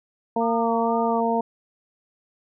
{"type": "harmonic tone", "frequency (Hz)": 230, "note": "A#3", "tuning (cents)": -23, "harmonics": [1, 2, 3, 4], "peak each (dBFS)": [-25, -25, -25, -25], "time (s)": [0.36, 1.41], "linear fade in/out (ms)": 5}
{"type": "tone with vibrato", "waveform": "sine", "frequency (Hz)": 1174, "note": "D6", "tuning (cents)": -1, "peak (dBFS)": -31, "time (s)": [0.4, 1.21], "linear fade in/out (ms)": 20, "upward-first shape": "sine", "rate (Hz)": 2.1, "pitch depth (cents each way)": 57}
{"effects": []}